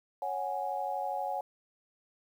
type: chord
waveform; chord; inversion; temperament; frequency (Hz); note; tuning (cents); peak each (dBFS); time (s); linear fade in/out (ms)
sine; C# suspended fourth; none; just; 554.4 / 739.2 / 831.5; C#5 / F#5 / G#5; 0 / -2 / +2; -38 / -35 / -35; 0.22-1.41; 2
effects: 10-bit